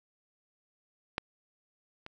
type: clicks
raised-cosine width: 0.3 ms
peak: -14 / -27 dBFS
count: 2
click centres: 1.181 / 2.064 s
effects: none